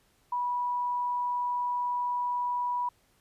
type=tone; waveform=sine; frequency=978 Hz; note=B5; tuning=17 cents flat; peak=-27 dBFS; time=0.32-2.89 s; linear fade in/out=5 ms; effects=pink hiss -67 dBFS RMS until 3.2 s + resampled to 32000 Hz